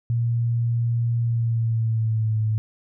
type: tone with pitch glide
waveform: sine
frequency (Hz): 117.5 to 109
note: A#2 to A2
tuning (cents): +14 to -16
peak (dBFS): -19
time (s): 0.1-2.58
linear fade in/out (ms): 0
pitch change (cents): -130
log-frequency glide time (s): 1.2-2.38
effects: none